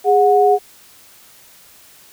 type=tone pair together; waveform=sine; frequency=411.3 / 732 Hz; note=G#4 / F#5; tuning=-17 / -19 cents; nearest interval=minor seventh; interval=998 cents; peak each=-12 dBFS; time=0.04-0.59 s; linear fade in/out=50 ms; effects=white hiss -46 dBFS RMS until 2.12 s